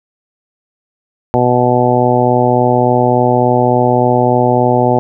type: harmonic tone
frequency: 123.47 Hz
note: B2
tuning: in tune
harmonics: 1 / 2 / 3 / 4 / 5 / 6 / 7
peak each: -16 / -16 / -16 / -16 / -16 / -16 / -16 dBFS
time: 1.34-4.99 s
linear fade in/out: 0 ms
effects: none